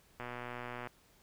click train, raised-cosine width 0.5 ms, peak -27 dBFS, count 83, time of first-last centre 0.2-0.872 s, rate 122 Hz, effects pink hiss -66 dBFS RMS until 1.22 s

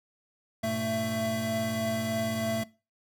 square tone cluster, 101.7 / 120 / 223.4 / 667 Hz, G#2 / B2 / A3 / E5, -36 / -49 / +27 / +20 cents, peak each -40 / -40 / -32 / -32 dBFS, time 0.63-2.64 s, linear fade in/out 10 ms, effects noise-tail reverb RT60 0.3 s tail -20 dB re dry

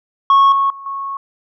sine tone with level steps, 1100 Hz, C#6, 14 cents flat, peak -4 / -11 / -30 / -21 dBFS, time 0.3-1.17 s, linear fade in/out 2 ms, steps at 0.52 / 0.7 / 0.86 s, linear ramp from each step 2 ms, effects tanh soft clip ceiling -6 dBFS

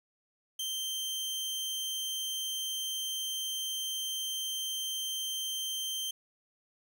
sawtooth tone, 3136 Hz, G7, in tune, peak -30 dBFS, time 0.59-6.11 s, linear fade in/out 5 ms, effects none

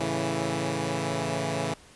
10% pulse chord, A major, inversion none, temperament equal, 110 / 138.59 / 164.81 Hz, A2 / C#3 / E3, 0 / 0 / 0 cents, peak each -25 / -23 / -22 dBFS, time 0-1.74 s, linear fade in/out 5 ms, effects pink hiss -53 dBFS RMS until 1.95 s + resampled to 24000 Hz

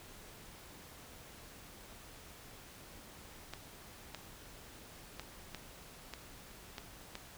clicks, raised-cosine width 0.2 ms, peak -25 dBFS, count 7, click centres 3.536 / 4.147 / 5.196 / 5.547 / 6.137 / 6.782 / 7.154 s, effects pink hiss -54 dBFS RMS until 7.37 s

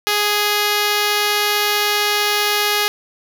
5% pulse tone, 415.4 Hz, G#4, in tune, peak -4 dBFS, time 0.07-2.88 s, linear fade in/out 0 ms, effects none

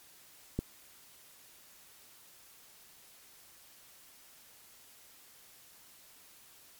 click, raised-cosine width 3 ms, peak -18 dBFS, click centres 0.59 s, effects white hiss -58 dBFS RMS until 6.79 s + MP3 96 kbps

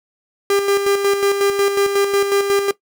45% pulse tone with tremolo, 400 Hz, G4, 35 cents sharp, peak -13 dBFS, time 0.5-2.71 s, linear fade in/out 2 ms, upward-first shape square, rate 5.5 Hz, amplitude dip 50%, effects noise-tail reverb RT60 0.1 s tail -17 dB re dry

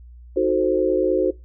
sine chord, D# diminished seventh, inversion none, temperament equal with one note detuned, 314.6 / 370 / 440 / 523.3 Hz, D#4 / F#4 / A4 / C5, +19 / 0 / 0 / 0 cents, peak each -24 / -19 / -24 / -22 dBFS, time 0.36-1.31 s, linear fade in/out 10 ms, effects noise-tail reverb RT60 0.2 s tail -19 dB re dry + added 60 Hz sine -40 dBFS peak until 1.44 s

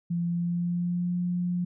sine tone with pitch glide, 171.6 to 177.24 Hz, F3 to F3, -30 to +26 cents, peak -25 dBFS, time 0.1-1.65 s, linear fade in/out 10 ms, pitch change +56 cents, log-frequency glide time 0.25-1.17 s, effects none

